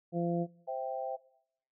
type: harmonic tone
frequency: 171.6 Hz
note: F3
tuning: 30 cents flat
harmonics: 1 / 2 / 3 / 4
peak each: -32 / -35 / -37 / -38 dBFS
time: 0.12-0.47 s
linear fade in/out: 50 ms
type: chord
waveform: sine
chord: C major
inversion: none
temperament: equal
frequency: 523.3 / 659.3 / 784 Hz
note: C5 / E5 / G5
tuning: 0 / 0 / 0 cents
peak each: -38 dBFS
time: 0.67-1.17 s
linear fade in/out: 20 ms
effects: noise-tail reverb RT60 0.7 s tail -21 dB re dry